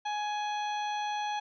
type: harmonic tone with a mistuned harmonic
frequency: 836 Hz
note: G#5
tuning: 11 cents sharp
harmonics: 1 / 2 / 3 / 4 / 5 / 7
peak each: -31 / -42 / -44 / -43 / -50 / -50 dBFS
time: 0.05-1.4 s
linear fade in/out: 10 ms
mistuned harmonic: 7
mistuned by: +36 cents
effects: none